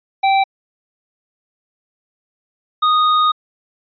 square tone pair in turn, 779 / 1239.9 Hz, G5 / D#6, -11 / -6 cents, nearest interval minor sixth, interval 805 cents, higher second, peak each -12 dBFS, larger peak neither, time 0.23-0.44 / 2.82-3.32 s, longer second, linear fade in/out 10 ms, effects resampled to 11025 Hz

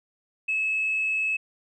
sine tone, 2591 Hz, E7, 30 cents flat, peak -22 dBFS, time 0.48-1.37 s, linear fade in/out 10 ms, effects tanh soft clip ceiling -18 dBFS

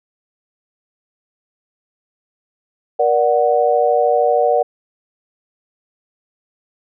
sine chord, Bb augmented, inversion none, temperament equal with one note detuned, 474.3 / 587.3 / 740 Hz, Bb4 / D5 / F#5, +30 / 0 / 0 cents, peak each -16 dBFS, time 2.99-4.63 s, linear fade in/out 10 ms, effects none

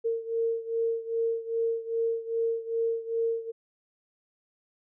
sine beating tone pair, 456.8 / 459.3 Hz, A#4 / A#4, -35 / -26 cents, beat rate 2.5 Hz, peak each -28 / -31 dBFS, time 0.04-3.52 s, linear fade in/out 20 ms, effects none

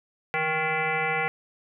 sine tone with frequency modulation, 1406 Hz, F6, 11 cents sharp, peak -23 dBFS, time 0.34-1.28 s, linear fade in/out 0 ms, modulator 311 Hz, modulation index 3.3, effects none

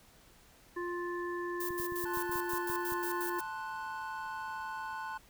harmonic tone, 350.5 Hz, F4, 6 cents sharp, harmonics 1 / 3 / 5, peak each -36 / -41 / -43 dBFS, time 0.76-3.4 s, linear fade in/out 10 ms
violet noise with tremolo, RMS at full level -40 dBFS, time 1.6-3.41 s, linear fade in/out 5 ms, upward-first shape square, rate 5.6 Hz, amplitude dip 80%
clicks, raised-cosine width 5 ms, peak -36 dBFS, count 10, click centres 1.706 / 1.8 / 1.922 / 2.04 / 2.173 / 2.295 / 2.357 / 2.535 / 2.699 / 2.922 s
triangle chord, F# diminished, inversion first, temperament equal, 880 / 1046.5 / 1480 Hz, A5 / C6 / F#6, 0 / 0 / 0 cents, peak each -39 / -41 / -41 dBFS, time 2.05-5.18 s, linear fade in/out 10 ms
effects pink hiss -61 dBFS RMS until 5.29 s

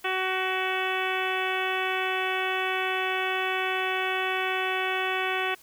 harmonic tone with a mistuned harmonic, 375.1 Hz, F#4, 24 cents sharp, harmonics 1 / 2 / 3 / 4 / 5 / 6 / 7 / 8 / 9, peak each -32 / -32 / -34 / -33 / -34 / -35 / -33 / -38 / -40 dBFS, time 0.04-5.55 s, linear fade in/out 10 ms, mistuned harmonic 9, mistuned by +21 cents, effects white hiss -55 dBFS RMS until 5.62 s

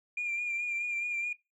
sine tone with vibrato, 2400 Hz, D7, 37 cents sharp, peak -29 dBFS, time 0.17-1.33 s, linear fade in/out 5 ms, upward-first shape sine, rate 4.7 Hz, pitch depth 34 cents each way, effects noise-tail reverb RT60 0.2 s tail -18 dB re dry + tanh soft clip ceiling -27 dBFS

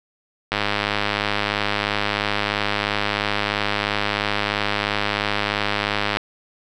click train, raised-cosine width 0.3 ms, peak -4 dBFS, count 583, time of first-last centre 0.52-6.17 s, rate 103 Hz, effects none

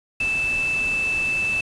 sine tone in noise, 2637 Hz, E7, in tune, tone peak -20 dBFS, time 0.2-1.61 s, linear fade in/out 5 ms, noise pink, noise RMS -35 dBFS, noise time 0.2-1.61 s, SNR +12 dB, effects resampled to 24000 Hz

